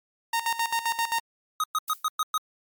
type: tone with tremolo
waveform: sawtooth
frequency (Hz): 922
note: A#5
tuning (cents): -19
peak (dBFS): -19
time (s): 0.33-1.2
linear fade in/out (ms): 5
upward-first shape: square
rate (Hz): 7.6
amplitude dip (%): 75
type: tone bursts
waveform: square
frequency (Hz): 1256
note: D#6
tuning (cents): +16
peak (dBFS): -23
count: 6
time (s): 1.6-2.378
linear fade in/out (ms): 2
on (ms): 38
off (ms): 110
type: noise with exponential decay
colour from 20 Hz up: violet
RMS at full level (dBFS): -32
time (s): 1.88-2.09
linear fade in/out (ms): 2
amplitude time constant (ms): 44
effects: MP3 96 kbps